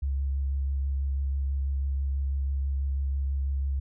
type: tone with vibrato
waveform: sine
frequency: 68.5 Hz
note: C#2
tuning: 20 cents flat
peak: -25 dBFS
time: 0.02-3.8 s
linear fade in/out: 10 ms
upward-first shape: sine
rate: 6.1 Hz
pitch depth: 18 cents each way
effects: none